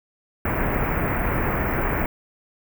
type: band-stop noise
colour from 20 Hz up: pink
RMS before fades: -23 dBFS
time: 0.45-2.06 s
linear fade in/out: 2 ms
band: 2300 to 16000 Hz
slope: 48 dB/octave
effects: none

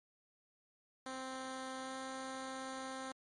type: tone with pitch glide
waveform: 10% pulse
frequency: 261.6 to 263.4 Hz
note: C4 to C4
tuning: 0 to +12 cents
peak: -34 dBFS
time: 1.06-3.12 s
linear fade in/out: 2 ms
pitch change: +12 cents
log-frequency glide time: 1.8-1.96 s
effects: MP3 48 kbps

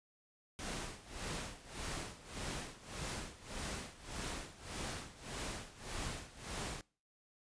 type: noise with tremolo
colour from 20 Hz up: pink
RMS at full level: -41 dBFS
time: 0.59-6.81 s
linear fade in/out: 0 ms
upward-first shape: sine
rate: 1.7 Hz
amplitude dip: 85%
effects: noise-tail reverb RT60 0.4 s tail -24 dB re dry + resampled to 22050 Hz

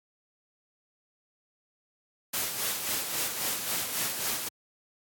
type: noise with tremolo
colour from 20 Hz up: white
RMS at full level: -29 dBFS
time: 2.33-4.49 s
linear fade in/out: 10 ms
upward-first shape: sine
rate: 3.7 Hz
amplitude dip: 50%
effects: high-pass 100 Hz 12 dB/octave + AAC 64 kbps

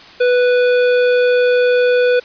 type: tone with hard clipping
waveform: triangle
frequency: 493.9 Hz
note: B4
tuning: in tune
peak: -12 dBFS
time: 0.2-2.2 s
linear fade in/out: 10 ms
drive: 17 dB
effects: white hiss -39 dBFS RMS until 2.24 s + resampled to 11025 Hz

